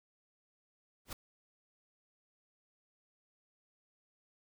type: noise with exponential growth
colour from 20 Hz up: pink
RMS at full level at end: -35 dBFS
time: 1.05-1.13 s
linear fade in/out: 5 ms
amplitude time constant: 16 ms
effects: none